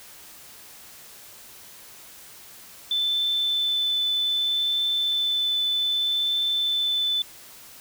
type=tone with vibrato; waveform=sine; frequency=3520 Hz; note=A7; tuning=in tune; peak=-21 dBFS; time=2.91-7.22 s; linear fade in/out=2 ms; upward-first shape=triangle; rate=0.64 Hz; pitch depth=8 cents each way; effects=white hiss -46 dBFS RMS until 7.8 s